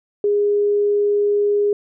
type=tone; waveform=sine; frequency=410.8 Hz; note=G#4; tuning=19 cents flat; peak=-14 dBFS; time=0.24-1.73 s; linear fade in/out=2 ms; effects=none